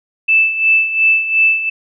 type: tone with tremolo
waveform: sine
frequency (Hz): 2637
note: E7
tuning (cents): 0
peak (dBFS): -7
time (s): 0.28-1.7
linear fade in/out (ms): 10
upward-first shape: sine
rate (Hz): 2.8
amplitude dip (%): 70
effects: none